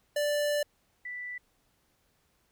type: tone pair in turn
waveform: square / sine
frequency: 587.3 / 1975.4 Hz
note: D5 / B6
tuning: 0 / 0 cents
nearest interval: octave + major sixth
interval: 2100 cents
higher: second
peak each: -27 / -36 dBFS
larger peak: first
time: 0.16-0.63 / 1.05-1.38 s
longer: first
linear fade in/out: 5 ms
effects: pink hiss -71 dBFS RMS until 2.51 s